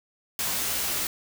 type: noise with comb filter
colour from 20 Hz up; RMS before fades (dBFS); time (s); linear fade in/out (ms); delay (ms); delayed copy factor
white; -28; 0.39-1.07; 2; 17; +0.85
effects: none